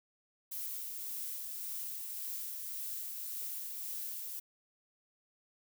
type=noise with tremolo; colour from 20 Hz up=violet; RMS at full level=-40 dBFS; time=0.51-4.4 s; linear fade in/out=10 ms; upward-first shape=sine; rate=1.8 Hz; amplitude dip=25%; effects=none